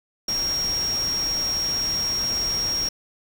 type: tone in noise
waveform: sine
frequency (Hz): 5588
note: F8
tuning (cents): 0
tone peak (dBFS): -22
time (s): 0.28-2.89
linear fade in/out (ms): 5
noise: pink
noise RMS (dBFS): -34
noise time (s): 0.28-2.89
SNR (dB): +9
effects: none